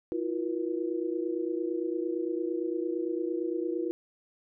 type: tone cluster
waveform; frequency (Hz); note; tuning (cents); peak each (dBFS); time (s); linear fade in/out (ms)
sine; 327.9 / 356.7 / 479.4; E4 / F4 / A#4; -9 / +37 / +48; -32 / -32 / -36; 0.12-3.91; 0
effects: none